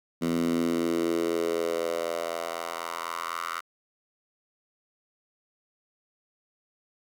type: tone with high-pass filter sweep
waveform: 10% pulse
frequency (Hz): 84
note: E2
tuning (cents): +33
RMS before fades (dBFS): -29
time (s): 0.21-3.61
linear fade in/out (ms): 20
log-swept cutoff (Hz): 210 to 1300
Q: 3.4
effects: none